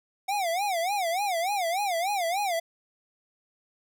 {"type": "tone with vibrato", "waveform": "square", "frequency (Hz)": 740, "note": "F#5", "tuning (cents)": 0, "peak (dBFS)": -26, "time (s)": [0.28, 2.6], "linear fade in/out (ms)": 10, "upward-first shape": "sine", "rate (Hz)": 3.4, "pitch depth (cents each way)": 200, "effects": []}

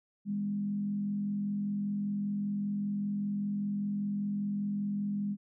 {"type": "tone with frequency modulation", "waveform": "sine", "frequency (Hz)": 203.1, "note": "G#3", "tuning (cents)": -38, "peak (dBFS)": -30, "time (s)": [0.25, 5.37], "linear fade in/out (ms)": 50, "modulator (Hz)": 45.1, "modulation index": 0.37, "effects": []}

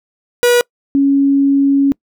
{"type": "tone pair in turn", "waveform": ["45% pulse", "sine"], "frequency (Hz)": [484.5, 277.4], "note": ["B4", "C#4"], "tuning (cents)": [-33, 1], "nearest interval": "minor seventh", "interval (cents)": 966, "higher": "first", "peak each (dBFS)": -8, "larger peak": "neither", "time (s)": [[0.43, 0.61], [0.95, 1.92]], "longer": "second", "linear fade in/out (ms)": 0, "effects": ["noise-tail reverb RT60 0.1 s tail -26 dB re dry"]}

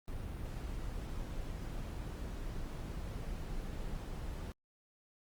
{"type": "noise", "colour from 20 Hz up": "brown", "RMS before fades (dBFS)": -41, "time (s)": [0.08, 4.52], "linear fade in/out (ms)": 0, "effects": ["Opus 32 kbps"]}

